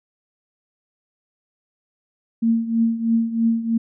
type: tone with tremolo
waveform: sine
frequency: 228.4 Hz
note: A#3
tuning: 35 cents flat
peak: -13 dBFS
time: 2.42-3.78 s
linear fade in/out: 10 ms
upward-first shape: triangle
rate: 3.1 Hz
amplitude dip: 80%
effects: none